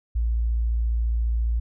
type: tone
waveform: sine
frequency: 57.3 Hz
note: A#1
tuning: 29 cents flat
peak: -20 dBFS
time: 0.15-1.6 s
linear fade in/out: 10 ms
effects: none